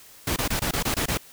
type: noise bursts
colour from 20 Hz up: pink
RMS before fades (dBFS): -25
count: 8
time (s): 0.27-1.175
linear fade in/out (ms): 5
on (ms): 93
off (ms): 23
effects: white hiss -49 dBFS RMS until 1.32 s